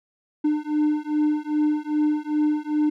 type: beating tone pair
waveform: triangle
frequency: 300 / 302.5 Hz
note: D4 / D#4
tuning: +37 / -49 cents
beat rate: 2.5 Hz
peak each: -21 dBFS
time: 0.44-2.9 s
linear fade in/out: 10 ms
effects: none